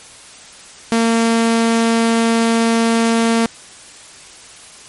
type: tone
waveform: sawtooth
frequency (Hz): 228.9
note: A#3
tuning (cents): -31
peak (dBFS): -8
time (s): 0.92-3.46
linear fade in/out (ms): 0
effects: white hiss -39 dBFS RMS until 4.88 s + MP3 48 kbps